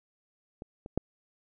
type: clicks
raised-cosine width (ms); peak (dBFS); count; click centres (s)
2; -27 / -28 / -13; 3; 0.621 / 0.861 / 0.976
effects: none